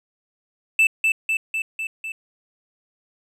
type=tone with echo; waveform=triangle; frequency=2645 Hz; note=E7; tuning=5 cents sharp; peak=-11 dBFS; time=0.79-0.87 s; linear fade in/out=2 ms; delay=250 ms; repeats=5; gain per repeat=-3 dB; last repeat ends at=2.12 s; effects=resampled to 32000 Hz